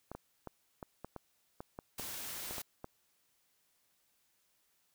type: clicks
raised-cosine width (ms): 1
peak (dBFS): -29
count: 12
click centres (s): 0.116 / 0.15 / 0.473 / 0.828 / 1.046 / 1.163 / 1.605 / 1.789 / 1.997 / 2.51 / 2.582 / 2.844
type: noise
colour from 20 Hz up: white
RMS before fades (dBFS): -43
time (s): 1.98-2.62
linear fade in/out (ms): 5
effects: white hiss -75 dBFS RMS until 4.94 s